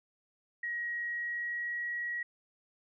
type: tone with pitch glide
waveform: sine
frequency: 1897 to 1911.3 Hz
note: A#6 to A#6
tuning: +30 to +43 cents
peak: -33 dBFS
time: 0.63-2.23 s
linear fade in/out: 5 ms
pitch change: +13 cents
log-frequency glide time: 1.02-1.9 s
effects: none